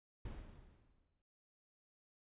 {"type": "noise with exponential decay", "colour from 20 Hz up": "brown", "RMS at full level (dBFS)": -45, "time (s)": [0.25, 1.22], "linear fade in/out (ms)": 5, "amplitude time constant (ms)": 210, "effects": ["noise-tail reverb RT60 0.2 s tail -26 dB re dry", "resampled to 8000 Hz"]}